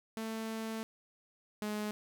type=tone pair in turn; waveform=sawtooth; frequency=222.4 / 210.7 Hz; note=A3 / G#3; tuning=+19 / +25 cents; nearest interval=minor second; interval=94 cents; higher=first; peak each=-33 / -31 dBFS; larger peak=second; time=0.17-0.83 / 1.62-1.91 s; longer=first; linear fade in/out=0 ms; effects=none